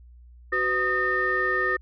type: tone cluster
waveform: sine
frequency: 375.1 / 503 / 1241 / 1819 Hz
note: F#4 / B4 / D#6 / A#6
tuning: +24 / +32 / -5 / -43 cents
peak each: -29 / -31 / -27 / -23 dBFS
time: 0.52-1.77 s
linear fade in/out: 10 ms
effects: tanh soft clip ceiling -13 dBFS + added 60 Hz sine -46 dBFS peak until 1.81 s